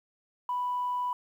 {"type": "tone", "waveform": "sine", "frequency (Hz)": 988, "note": "B5", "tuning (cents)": 0, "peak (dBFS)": -27, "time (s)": [0.49, 1.13], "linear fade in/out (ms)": 2, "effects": ["tanh soft clip ceiling -23 dBFS", "10-bit"]}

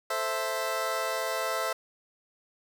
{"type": "chord", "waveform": "20% pulse", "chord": "A minor", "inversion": "none", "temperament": "equal", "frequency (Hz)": [440, 523.3, 659.3], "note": ["A4", "C5", "E5"], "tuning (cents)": [0, 0, 0], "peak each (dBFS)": [-32, -28, -26], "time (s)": [0.1, 1.73], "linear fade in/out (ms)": 5, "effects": []}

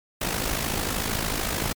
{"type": "noise with amplitude modulation", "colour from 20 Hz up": "pink", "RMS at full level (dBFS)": -24, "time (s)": [0.21, 1.73], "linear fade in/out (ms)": 5, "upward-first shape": "sine", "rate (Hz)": 53.3, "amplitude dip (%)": 65, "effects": ["MP3 96 kbps"]}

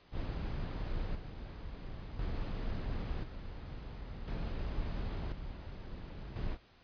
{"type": "noise with tremolo", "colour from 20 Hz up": "brown", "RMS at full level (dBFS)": -37, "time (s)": [0.11, 6.58], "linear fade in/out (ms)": 50, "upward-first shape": "square", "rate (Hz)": 0.48, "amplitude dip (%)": 55, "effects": ["pink hiss -63 dBFS RMS until 6.83 s", "resampled to 11025 Hz"]}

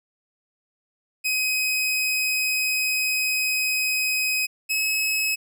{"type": "tone pair in turn", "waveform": "sawtooth", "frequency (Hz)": [2525, 2568], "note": ["D#7", "E7"], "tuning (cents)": [25, -46], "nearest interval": "unison", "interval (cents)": 29, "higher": "second", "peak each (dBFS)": -18, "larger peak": "neither", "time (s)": [[1.24, 4.47], [4.69, 5.36]], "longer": "first", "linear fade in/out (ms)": 20, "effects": []}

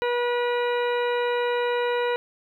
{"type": "harmonic tone", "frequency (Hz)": 484.4, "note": "B4", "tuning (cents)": -34, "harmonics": [1, 2, 3, 4, 5, 6, 8], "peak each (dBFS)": [-23, -29, -33, -35, -37, -39, -41], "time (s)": [0.02, 2.16], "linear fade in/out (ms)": 0, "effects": ["10-bit"]}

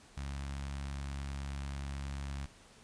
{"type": "tone with notch filter", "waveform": "sawtooth", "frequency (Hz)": 69.3, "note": "C#2", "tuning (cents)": 0, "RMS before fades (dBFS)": -40, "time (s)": [0.17, 2.46], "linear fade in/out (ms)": 5, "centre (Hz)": 430, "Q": 0.67, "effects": ["pink hiss -59 dBFS RMS until 2.83 s", "resampled to 22050 Hz"]}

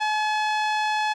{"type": "tone with low-pass filter", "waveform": "sawtooth", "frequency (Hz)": 854, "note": "G#5", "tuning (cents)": 48, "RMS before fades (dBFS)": -24, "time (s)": [0, 1.14], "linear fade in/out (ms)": 20, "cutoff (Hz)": 4200, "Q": 0.8, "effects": []}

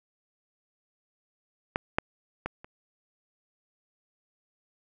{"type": "clicks", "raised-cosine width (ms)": 0.5, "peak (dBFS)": [-11, -8, -16, -29], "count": 4, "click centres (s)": [1.759, 1.985, 2.46, 2.645], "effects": []}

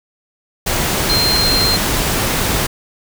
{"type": "tone in noise", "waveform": "sine", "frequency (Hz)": 4170, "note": "C8", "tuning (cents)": -7, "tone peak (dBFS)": -14, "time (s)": [1.09, 1.77], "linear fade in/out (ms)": 10, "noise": "pink", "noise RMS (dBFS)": -17, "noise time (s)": [0.66, 2.67], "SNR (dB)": 0, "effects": []}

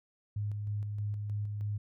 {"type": "tone with tremolo", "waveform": "sine", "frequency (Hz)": 103.83, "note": "G#2", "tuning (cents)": 0, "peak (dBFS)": -31, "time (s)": [0.36, 1.78], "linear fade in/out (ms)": 5, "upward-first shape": "square", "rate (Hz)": 3.2, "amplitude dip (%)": 30, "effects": []}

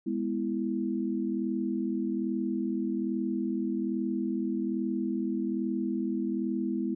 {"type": "chord", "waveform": "sine", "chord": "E major", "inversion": "first", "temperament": "just", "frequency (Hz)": [206, 247.2, 329.6], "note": ["G#3", "B3", "E4"], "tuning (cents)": [-14, 2, 0], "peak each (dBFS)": -32, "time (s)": [0.06, 6.95], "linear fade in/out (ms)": 10, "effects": []}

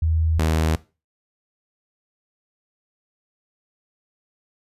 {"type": "tone pair in turn", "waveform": ["sine", "sawtooth"], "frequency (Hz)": [80.5, 79.48], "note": ["E2", "D#2"], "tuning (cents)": [-41, 37], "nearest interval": "unison", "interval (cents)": 22, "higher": "first", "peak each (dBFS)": [-17, -14], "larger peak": "second", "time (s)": [[0.02, 0.39], [0.39, 0.76]], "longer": "neither", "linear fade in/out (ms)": 5, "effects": ["noise-tail reverb RT60 0.3 s tail -19 dB re dry", "resampled to 32000 Hz"]}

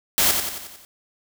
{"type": "noise with echo", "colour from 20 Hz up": "white", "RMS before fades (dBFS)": -18, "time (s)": [0.18, 0.31], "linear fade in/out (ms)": 0, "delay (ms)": 90, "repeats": 6, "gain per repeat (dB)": -5, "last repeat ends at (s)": 0.85, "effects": []}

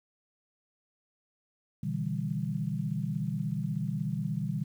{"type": "chord", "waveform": "sine", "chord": "E minor seventh", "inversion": "second", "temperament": "just", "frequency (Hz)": [123.61, 148.33, 164.81, 197.78], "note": ["B2", "D3", "E3", "G3"], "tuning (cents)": [2, 18, 0, 16], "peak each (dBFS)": [-36, -34, -35, -35], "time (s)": [1.83, 4.64], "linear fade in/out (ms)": 5, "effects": ["10-bit"]}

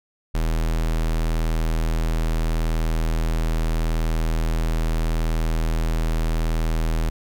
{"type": "tone", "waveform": "square", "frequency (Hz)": 40.39, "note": "E1", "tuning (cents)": -35, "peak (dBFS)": -20, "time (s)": [0.34, 7.1], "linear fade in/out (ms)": 10, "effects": []}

